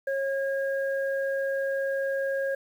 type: tone pair together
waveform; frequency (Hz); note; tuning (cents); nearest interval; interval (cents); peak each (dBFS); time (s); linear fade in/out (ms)
sine; 545.4 / 1630; C#5 / G#6; -28 / -33; octave + perfect fifth; 1895; -26 / -33; 0.07-2.55; 5
effects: 9-bit